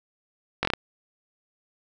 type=slowing click train; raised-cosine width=0.3 ms; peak=-7 dBFS; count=5; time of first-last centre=0.63-0.736 s; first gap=20 ms; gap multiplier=1.19; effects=none